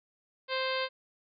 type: harmonic tone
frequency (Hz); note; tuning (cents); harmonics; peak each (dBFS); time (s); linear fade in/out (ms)
523.3; C5; 0; 1 / 2 / 3 / 4 / 5 / 6 / 7 / 8 / 9; -33 / -36 / -38 / -39 / -40 / -41 / -41 / -42 / -43; 0.48-0.89; 50
effects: none